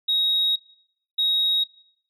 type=tone pair in turn; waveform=sine; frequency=3783 / 3783 Hz; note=A#7 / A#7; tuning=+25 / +25 cents; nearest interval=unison; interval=0 cents; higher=neither; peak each=-18 dBFS; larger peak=neither; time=0.08-0.56 / 1.18-1.64 s; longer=first; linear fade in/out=10 ms; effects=noise-tail reverb RT60 0.7 s tail -20 dB re dry + tanh soft clip ceiling -14 dBFS